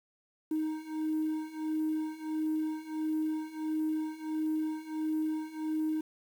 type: beating tone pair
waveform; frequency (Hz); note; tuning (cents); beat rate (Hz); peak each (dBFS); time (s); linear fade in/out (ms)
triangle; 311.1 / 312.6; D#4 / D#4; 0 / +8; 1.5; -32 / -30; 0.51-6.01; 5
effects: tanh soft clip ceiling -24 dBFS + 9-bit